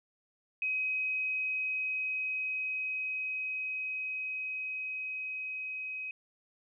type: tone with level ramp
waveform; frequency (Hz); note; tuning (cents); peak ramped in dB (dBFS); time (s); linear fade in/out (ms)
sine; 2530; D#7; +28; -29 to -36; 0.62-6.11; 2
effects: none